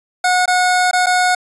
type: tone with dropouts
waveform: 25% pulse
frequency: 728 Hz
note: F#5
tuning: 28 cents flat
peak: -8 dBFS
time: 0.24-1.35 s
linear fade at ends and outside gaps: 5 ms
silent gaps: 0.458-0.477 / 0.912-0.931 / 1.061-1.067 s
effects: resampled to 24000 Hz